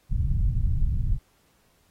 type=low-pass noise; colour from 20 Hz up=pink; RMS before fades=-23 dBFS; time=0.09-1.19 s; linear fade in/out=50 ms; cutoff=130 Hz; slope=24 dB/octave; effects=pink hiss -65 dBFS RMS until 1.9 s + AAC 48 kbps